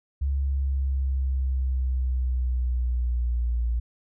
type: linear sweep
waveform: sine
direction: down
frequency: 69.3 to 58.27 Hz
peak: -22 dBFS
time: 0.21-3.8 s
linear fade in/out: 10 ms
effects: none